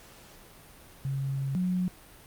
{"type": "tone pair in turn", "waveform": "sine", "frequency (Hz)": [136.3, 181.94], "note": ["C#3", "F#3"], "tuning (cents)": [-29, -29], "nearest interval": "perfect fourth", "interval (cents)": 500, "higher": "second", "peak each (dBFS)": [-28, -25], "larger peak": "second", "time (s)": [[1.05, 1.55], [1.55, 1.88]], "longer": "first", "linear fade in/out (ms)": 0, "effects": ["pink hiss -52 dBFS RMS until 2.26 s", "Opus 48 kbps"]}